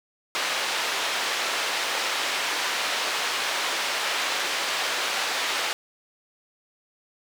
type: band-pass noise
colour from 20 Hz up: white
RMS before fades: -27 dBFS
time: 0.35-5.73 s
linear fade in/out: 0 ms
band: 500 to 3700 Hz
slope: 12 dB/octave
effects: none